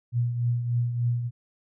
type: tone with tremolo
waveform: sine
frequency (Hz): 120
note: B2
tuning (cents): -49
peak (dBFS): -20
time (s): 0.12-1.31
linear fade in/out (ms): 50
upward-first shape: triangle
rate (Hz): 3.4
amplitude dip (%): 60
effects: none